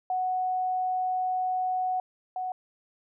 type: tone pair in turn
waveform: sine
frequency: 740 / 740 Hz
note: F#5 / F#5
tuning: 0 / 0 cents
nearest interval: unison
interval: 0 cents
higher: neither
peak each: -25 / -29 dBFS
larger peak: first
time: 0.1-2 / 2.36-2.52 s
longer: first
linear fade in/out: 2 ms
effects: none